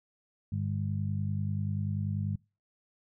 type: harmonic tone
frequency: 50.3 Hz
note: G1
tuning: 45 cents sharp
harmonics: 2 / 3 / 4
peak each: -31 / -35 / -37 dBFS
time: 0.52-2.36 s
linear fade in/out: 5 ms
effects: noise-tail reverb RT60 0.3 s tail -25 dB re dry